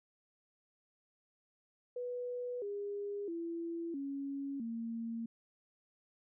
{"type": "tone with pitch steps", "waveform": "sine", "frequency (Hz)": [491.7, 406.4, 335.8, 277.6, 229.4], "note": ["B4", "G#4", "E4", "C#4", "A#3"], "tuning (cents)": [-8, -38, 32, 3, -28], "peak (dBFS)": -37, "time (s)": [1.96, 5.26], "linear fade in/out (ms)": 5, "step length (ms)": 660, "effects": []}